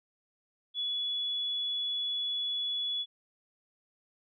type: tone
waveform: sine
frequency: 3405 Hz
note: G#7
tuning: 42 cents sharp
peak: -30 dBFS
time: 0.74-3.06 s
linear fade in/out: 50 ms
effects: none